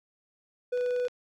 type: tone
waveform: triangle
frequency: 493.9 Hz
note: B4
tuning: in tune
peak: -24 dBFS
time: 0.72-1.08 s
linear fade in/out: 10 ms
type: clicks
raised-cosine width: 0.2 ms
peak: -31 dBFS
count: 8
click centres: 0.775 / 0.81 / 0.862 / 0.908 / 0.963 / 0.999 / 1.052 / 1.083 s
effects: none